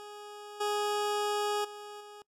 20% pulse tone with level steps, 415.3 Hz, G#4, in tune, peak -39 / -24 / -38 / -42 dBFS, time 0-2.22 s, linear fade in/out 0 ms, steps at 0.6 / 1.64 / 2 s, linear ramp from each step 10 ms, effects noise-tail reverb RT60 0.1 s tail -23 dB re dry + low-pass 11000 Hz 12 dB/octave

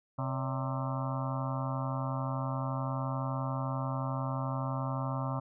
harmonic tone with a mistuned harmonic, 131.5 Hz, C3, 9 cents sharp, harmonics 1 / 2 / 4 / 5 / 6 / 7 / 8 / 9 / 10, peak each -33 / -40 / -43 / -43 / -45 / -43 / -42 / -43 / -47 dBFS, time 0.18-5.4 s, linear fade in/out 10 ms, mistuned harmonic 4, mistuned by +120 cents, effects none

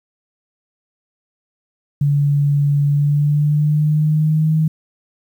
sine tone with pitch glide, 143.5 to 157.39 Hz, D3 to D#3, -40 to +20 cents, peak -12 dBFS, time 2.01-4.68 s, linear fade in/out 5 ms, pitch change +160 cents, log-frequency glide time 2.85-4.56 s, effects 8-bit

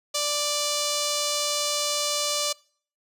5% pulse tone with notch filter, 587.3 Hz, D5, in tune, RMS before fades -26 dBFS, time 0.14-2.53 s, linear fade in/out 10 ms, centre 1900 Hz, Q 1.1, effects noise-tail reverb RT60 0.5 s tail -24 dB re dry + resampled to 32000 Hz

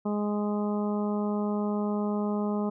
harmonic tone, 207.7 Hz, G#3, in tune, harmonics 1 / 2 / 3 / 4 / 5 / 6, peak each -27 / -33 / -37 / -39 / -41 / -43 dBFS, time 0.05-2.7 s, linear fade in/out 10 ms, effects none

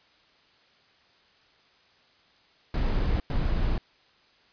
brown noise bursts at uneven times, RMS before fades -25 dBFS, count 2, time 2.74-3.2 / 3.3-3.78 s, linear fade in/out 2 ms, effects white hiss -61 dBFS RMS until 4.52 s + resampled to 11025 Hz

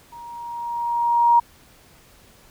sine tone with level ramp, 944 Hz, A#5, 22 cents sharp, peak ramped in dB -37 to -10 dBFS, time 0.12-1.4 s, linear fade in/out 10 ms, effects pink hiss -52 dBFS RMS until 2.5 s

